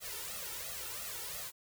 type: noise with flanger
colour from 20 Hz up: white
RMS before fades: -42 dBFS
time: 0-1.52 s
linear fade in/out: 50 ms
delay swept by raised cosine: 1.5 to 2.24 ms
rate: 2.9 Hz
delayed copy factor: +0.95
effects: none